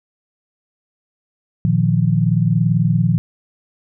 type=chord; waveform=sine; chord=Bb suspended fourth; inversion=none; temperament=equal with one note detuned; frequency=116.54 / 153.95 / 174.61 Hz; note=Bb2 / Eb3 / F3; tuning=0 / -18 / 0 cents; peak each=-17 dBFS; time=1.65-3.18 s; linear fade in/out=0 ms; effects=none